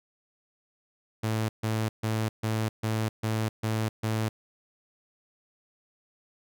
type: tone bursts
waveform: sawtooth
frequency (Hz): 110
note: A2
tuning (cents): 0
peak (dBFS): -22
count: 8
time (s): 1.23-4.29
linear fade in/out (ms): 10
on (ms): 260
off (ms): 140
effects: none